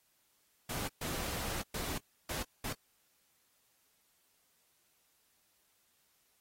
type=noise bursts at uneven times; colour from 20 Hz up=pink; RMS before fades=-39 dBFS; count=5; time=0.69-0.88 / 1.01-1.62 / 1.74-1.98 / 2.29-2.43 / 2.64-2.73 s; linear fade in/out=5 ms; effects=white hiss -73 dBFS RMS until 6.4 s + AAC 48 kbps